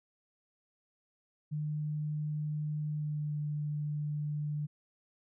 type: tone with pitch glide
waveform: sine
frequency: 151 to 148.84 Hz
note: D3 to D3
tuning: +48 to +24 cents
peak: -32 dBFS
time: 1.51-4.67 s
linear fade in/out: 20 ms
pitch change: -24 cents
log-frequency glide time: 2.9-3.38 s
effects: none